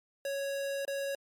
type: tone with dropouts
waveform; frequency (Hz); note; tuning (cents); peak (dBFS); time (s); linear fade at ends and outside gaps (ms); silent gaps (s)
square; 554.4; C#5; 0; -33; 0.25-1.15; 2; 0.851-0.878
effects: MP3 64 kbps